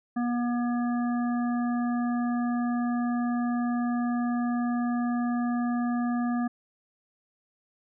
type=harmonic tone; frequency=241 Hz; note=B3; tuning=42 cents flat; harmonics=1 / 3 / 5 / 7; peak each=-25 / -35 / -39 / -42 dBFS; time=0.16-6.48 s; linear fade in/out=10 ms; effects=none